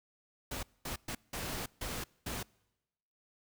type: noise bursts at uneven times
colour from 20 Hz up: pink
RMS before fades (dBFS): -39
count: 6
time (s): 0.51-0.63 / 0.85-0.96 / 1.08-1.15 / 1.33-1.66 / 1.81-2.04 / 2.26-2.43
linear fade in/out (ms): 5
effects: noise-tail reverb RT60 1.0 s tail -26 dB re dry